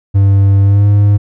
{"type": "tone with pitch glide", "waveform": "triangle", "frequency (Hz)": [98.7, 102.06], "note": ["G2", "G#2"], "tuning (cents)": [12, -30], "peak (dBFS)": -3, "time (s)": [0.14, 1.18], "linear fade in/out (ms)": 20, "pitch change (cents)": 58, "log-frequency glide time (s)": [0.62, 0.86], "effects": []}